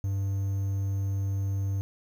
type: tone with quantisation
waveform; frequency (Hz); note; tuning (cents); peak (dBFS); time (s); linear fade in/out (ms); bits
triangle; 97.9; G2; -2; -24; 0.04-1.81; 0; 9
effects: none